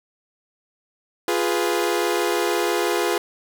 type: chord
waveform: sawtooth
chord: F diminished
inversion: none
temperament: equal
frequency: 349.2 / 415.3 / 493.9 Hz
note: F4 / Ab4 / Cb5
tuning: 0 / 0 / 0 cents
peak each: -19 / -20 / -22 dBFS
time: 1.28-3.18 s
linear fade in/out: 2 ms
effects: none